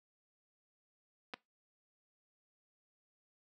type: clicks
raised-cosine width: 0.3 ms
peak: -26 dBFS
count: 2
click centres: 1.337 / 1.341 s
effects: noise-tail reverb RT60 0.2 s tail -21 dB re dry + high-pass 200 Hz 12 dB/octave